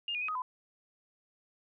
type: tone with pitch steps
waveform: sine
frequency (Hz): 2822 / 2449 / 2517 / 1253 / 1009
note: F7 / D#7 / D#7 / D#6 / B5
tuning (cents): +17 / -28 / +19 / +12 / +37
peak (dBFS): -32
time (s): 0.08-0.42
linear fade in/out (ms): 2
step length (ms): 68
effects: none